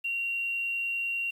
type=tone with quantisation; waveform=sine; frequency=2755 Hz; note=F7; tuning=24 cents flat; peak=-28 dBFS; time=0.04-1.31 s; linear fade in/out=10 ms; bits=9; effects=none